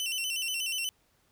sawtooth tone with vibrato, 2868 Hz, F7, 45 cents sharp, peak -27 dBFS, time 0-0.89 s, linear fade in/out 0 ms, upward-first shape square, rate 8.3 Hz, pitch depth 89 cents each way, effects pink hiss -69 dBFS RMS until 1.31 s

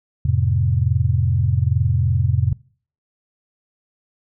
sine chord, F major, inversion none, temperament equal with one note detuned, 87.31 / 108.36 / 130.81 Hz, F2 / A2 / C3, 0 / -26 / 0 cents, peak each -19 dBFS, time 0.25-2.53 s, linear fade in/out 5 ms, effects noise-tail reverb RT60 0.5 s tail -24 dB re dry

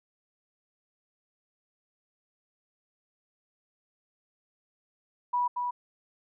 sine tone with echo, 978 Hz, B5, 17 cents flat, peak -24 dBFS, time 5.33-5.48 s, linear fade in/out 10 ms, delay 230 ms, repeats 1, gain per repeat -4 dB, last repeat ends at 5.71 s, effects none

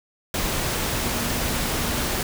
sine tone in noise, 237.9 Hz, A#3, 35 cents sharp, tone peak -34 dBFS, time 1.03-2.01 s, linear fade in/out 2 ms, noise pink, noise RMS -25 dBFS, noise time 0.34-2.23 s, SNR -12 dB, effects none

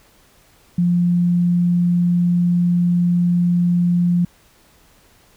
sine tone, 175.1 Hz, F3, 5 cents sharp, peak -13 dBFS, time 0.78-4.25 s, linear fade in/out 5 ms, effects pink hiss -53 dBFS RMS until 5.36 s

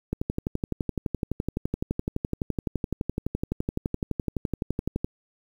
click train, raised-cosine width 3 ms, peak -13 dBFS, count 59, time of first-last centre 0.13-5.045 s, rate 11.8 Hz, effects 8-bit

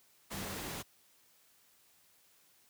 sine tone in noise, 195.6 Hz, G3, 4 cents flat, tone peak -47 dBFS, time 0.32-0.56 s, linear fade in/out 20 ms, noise pink, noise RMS -41 dBFS, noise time 0.3-0.83 s, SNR -9 dB, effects white hiss -67 dBFS RMS until 2.69 s + high-pass 60 Hz 12 dB/octave

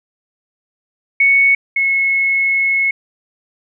sine tone pair in turn, 2217 / 2184 Hz, C#7 / C#7, 0 / -26 cents, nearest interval unison, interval 26 cents, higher first, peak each -8 / -12 dBFS, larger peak first, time 1.2-1.55 / 1.76-2.91 s, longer second, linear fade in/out 5 ms, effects none

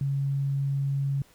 sine tone, 138.59 Hz, C#3, in tune, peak -24 dBFS, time 0.01-1.22 s, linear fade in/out 2 ms, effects pink hiss -59 dBFS RMS until 1.34 s

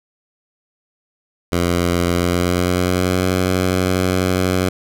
10% pulse tone with pitch glide, 87.31 to 92.23 Hz, F2 to F#2, 0 to -5 cents, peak -7 dBFS, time 1.52-4.69 s, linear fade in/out 5 ms, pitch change +95 cents, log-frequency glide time 2.11-3.27 s, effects none

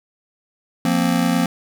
square chord, F suspended fourth, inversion none, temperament just, 174.61 / 232.8 / 261.9 Hz, F3 / Bb3 / C4, 0 / -2 / +2 cents, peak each -21 dBFS, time 0.85-1.46 s, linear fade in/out 2 ms, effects none

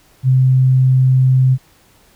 sine tone, 130 Hz, C3, 11 cents flat, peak -8 dBFS, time 0.23-1.58 s, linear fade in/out 50 ms, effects pink hiss -51 dBFS RMS until 2.15 s

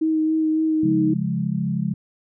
sine tone with vibrato, 315.2 Hz, D#4, 23 cents sharp, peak -17 dBFS, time 0.01-1.14 s, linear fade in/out 10 ms, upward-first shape sine, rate 3.6 Hz, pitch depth 15 cents each way
sine chord, Db major, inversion none, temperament equal, 138.59 / 174.61 / 207.7 Hz, Db3 / F3 / Ab3, 0 / 0 / 0 cents, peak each -26 / -24 / -25 dBFS, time 0.83-1.94 s, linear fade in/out 5 ms
effects none

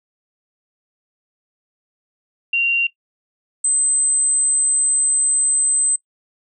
sine tone pair in turn, 2764 / 8171 Hz, F7 / C9, -19 / -42 cents, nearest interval octave + perfect fifth, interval 1877 cents, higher second, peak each -14 dBFS, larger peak neither, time 2.53-2.87 / 3.64-5.96 s, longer second, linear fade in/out 5 ms, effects noise-tail reverb RT60 0.1 s tail -18 dB re dry

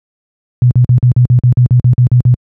sine tone bursts, 123.47 Hz, B2, in tune, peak -3 dBFS, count 13, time 0.62-2.341 s, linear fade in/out 0 ms, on 89 ms, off 47 ms, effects high-pass 80 Hz 12 dB/octave

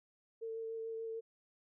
sine tone with vibrato, 450.5 Hz, A4, 41 cents sharp, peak -39 dBFS, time 0.41-1.21 s, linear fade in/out 20 ms, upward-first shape sine, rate 6.8 Hz, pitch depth 13 cents each way, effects none

